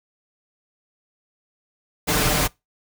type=noise with comb filter; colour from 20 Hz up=pink; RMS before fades=-20 dBFS; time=2.07-2.48 s; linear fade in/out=20 ms; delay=6.7 ms; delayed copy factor=+0.65; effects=noise-tail reverb RT60 0.2 s tail -23 dB re dry